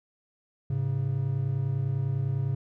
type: tone pair together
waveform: triangle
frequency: 106.2 / 136.17 Hz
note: G#2 / C#3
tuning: +39 / -31 cents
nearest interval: major third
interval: 430 cents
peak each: -28 / -25 dBFS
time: 0.7-2.55 s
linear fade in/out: 5 ms
effects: none